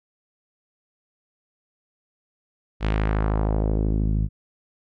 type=tone with low-pass filter sweep; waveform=sawtooth; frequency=53 Hz; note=G#1; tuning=36 cents sharp; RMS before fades=-22 dBFS; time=2.8-4.29 s; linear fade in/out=50 ms; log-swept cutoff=3400 to 150 Hz; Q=1.3; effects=none